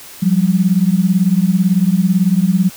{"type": "beating tone pair", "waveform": "sine", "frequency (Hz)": [176.8, 194.8], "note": ["F3", "G3"], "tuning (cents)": [22, -11], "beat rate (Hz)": 18, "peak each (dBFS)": -13, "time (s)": [0.22, 2.7], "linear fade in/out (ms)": 10, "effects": ["white hiss -36 dBFS RMS until 2.76 s"]}